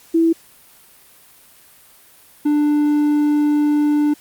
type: tone pair in turn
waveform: sine / triangle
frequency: 329.6 / 295.9 Hz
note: E4 / D4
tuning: 0 / +13 cents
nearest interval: major second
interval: 187 cents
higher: first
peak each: -11 dBFS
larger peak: neither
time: 0.14-0.33 / 2.45-4.14 s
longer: second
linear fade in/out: 10 ms
effects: white hiss -48 dBFS RMS until 4.2 s + Opus 48 kbps